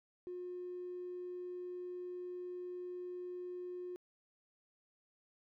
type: tone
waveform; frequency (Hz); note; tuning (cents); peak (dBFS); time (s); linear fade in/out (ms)
triangle; 359; F4; +48; -38; 0.27-3.96; 0
effects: tanh soft clip ceiling -39 dBFS